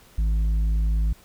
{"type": "tone with tanh clipping", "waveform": "sine", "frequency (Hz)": 53.5, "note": "A1", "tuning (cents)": -48, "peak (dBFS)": -20, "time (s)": [0.18, 1.13], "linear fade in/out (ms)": 5, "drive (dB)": 6, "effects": ["pink hiss -53 dBFS RMS until 1.24 s"]}